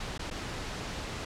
pink noise with dropouts, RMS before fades -37 dBFS, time 0-1.25 s, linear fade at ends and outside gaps 5 ms, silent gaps 0.179-0.192 / 0.302-0.31 s, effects low-pass 6000 Hz 12 dB/octave

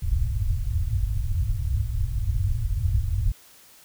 white low-pass noise, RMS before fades -24 dBFS, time 0.02-3.32 s, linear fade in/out 5 ms, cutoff 110 Hz, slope 48 dB/octave, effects white hiss -52 dBFS RMS until 3.84 s

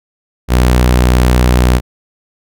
sawtooth tone, 61.74 Hz, B1, in tune, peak -3 dBFS, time 0.48-1.81 s, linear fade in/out 50 ms, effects none

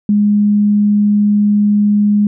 sine tone, 206.9 Hz, G#3, 6 cents flat, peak -8 dBFS, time 0.09-2.27 s, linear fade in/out 2 ms, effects none

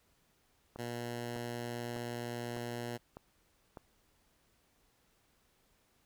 click train, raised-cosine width 1 ms, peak -32 dBFS, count 6, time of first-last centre 0.76-3.772 s, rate 1.66 Hz
10% pulse tone, 119.4 Hz, A#2, 42 cents sharp, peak -30 dBFS, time 0.78-2.98 s, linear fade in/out 20 ms
effects pink hiss -72 dBFS RMS until 6.05 s

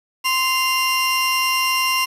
30% pulse tone pair together, 1043.6 / 2786 Hz, C6 / F7, -5 / -5 cents, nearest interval octave + perfect fourth, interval 1700 cents, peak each -17 dBFS, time 0.24-2.06 s, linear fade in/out 20 ms, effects resampled to 32000 Hz + 7-bit

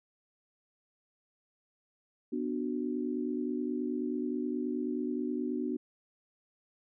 sine chord, B minor, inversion none, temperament just, 246.9 / 296.3 / 370.4 Hz, B3 / D4 / F#4, 0 / +15 / +2 cents, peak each -34 / -35 / -37 dBFS, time 2.32-5.77 s, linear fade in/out 10 ms, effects none

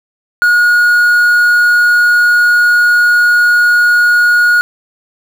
triangle tone with quantisation, 1444 Hz, F#6, 43 cents flat, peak -4 dBFS, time 0.42-4.61 s, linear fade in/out 0 ms, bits 5, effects none

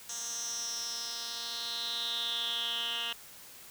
10% pulse tone with band-pass filter sweep, 233.6 Hz, A#3, 4 cents sharp, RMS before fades -36 dBFS, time 0.09-3.13 s, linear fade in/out 5 ms, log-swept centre 6700 to 2800 Hz, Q 6.3, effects white hiss -51 dBFS RMS until 3.7 s

